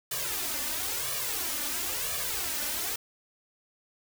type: noise with flanger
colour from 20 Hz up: white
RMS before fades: -32 dBFS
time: 0.11-2.96 s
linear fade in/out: 5 ms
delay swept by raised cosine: 1.7 to 3.4 ms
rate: 0.99 Hz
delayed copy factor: +0.85
effects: none